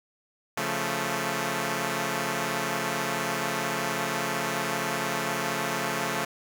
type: chord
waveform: 5% pulse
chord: Db augmented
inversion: none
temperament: equal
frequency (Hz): 138.59 / 174.61 / 220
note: Db3 / F3 / A3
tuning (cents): 0 / 0 / 0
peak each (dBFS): -21 / -21 / -19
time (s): 0.57-6.25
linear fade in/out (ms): 5
effects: none